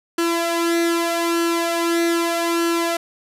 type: tone with flanger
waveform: sawtooth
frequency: 337.6 Hz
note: E4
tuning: 41 cents sharp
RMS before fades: -20 dBFS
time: 0.18-2.97 s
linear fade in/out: 5 ms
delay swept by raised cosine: 0.67 to 2.47 ms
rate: 0.81 Hz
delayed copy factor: +0.6
effects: resampled to 32000 Hz + 8-bit